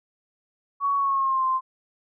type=tone with pitch glide; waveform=sine; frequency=1120 to 1045 Hz; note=C#6 to C6; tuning=+18 to -2 cents; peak=-20 dBFS; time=0.8-1.61 s; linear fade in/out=50 ms; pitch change=-120 cents; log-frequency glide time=0.97-1.45 s; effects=none